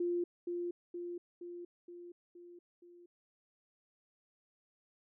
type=tone with echo; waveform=sine; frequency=349.2 Hz; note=F4; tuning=in tune; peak=-31 dBFS; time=0-0.24 s; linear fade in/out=5 ms; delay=470 ms; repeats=6; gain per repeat=-4 dB; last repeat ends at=3.06 s; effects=none